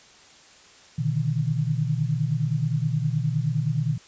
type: tone cluster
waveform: sine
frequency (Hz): 122.4 / 148.4 / 158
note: B2 / D3 / D#3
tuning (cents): -15 / +18 / +27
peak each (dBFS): -26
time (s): 0.98-3.98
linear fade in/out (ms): 10
effects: white hiss -51 dBFS RMS until 4.07 s + resampled to 16000 Hz